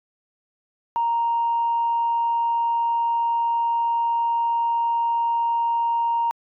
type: tone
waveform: sine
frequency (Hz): 932.3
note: A#5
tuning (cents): 0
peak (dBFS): -18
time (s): 0.96-6.31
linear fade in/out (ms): 0
effects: tanh soft clip ceiling -14 dBFS